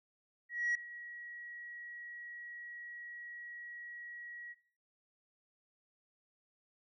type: tone with ADSR envelope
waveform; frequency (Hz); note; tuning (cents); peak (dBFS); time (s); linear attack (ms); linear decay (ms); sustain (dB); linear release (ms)
sine; 1912; A#6; +43; -27; 0.49-4.55; 260; 3; -18; 37
effects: noise-tail reverb RT60 0.5 s tail -18 dB re dry + tanh soft clip ceiling -28 dBFS